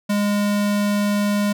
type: tone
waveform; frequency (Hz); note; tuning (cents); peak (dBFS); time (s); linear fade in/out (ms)
square; 205.2; G#3; -21; -18; 0.09-1.53; 10
effects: none